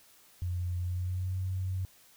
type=tone with pitch glide; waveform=sine; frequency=88.9 to 93.37 Hz; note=F2 to F#2; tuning=+31 to +16 cents; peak=-30 dBFS; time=0.42-1.85 s; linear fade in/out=0 ms; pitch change=+85 cents; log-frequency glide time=0.82-1.39 s; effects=white hiss -60 dBFS RMS until 2.16 s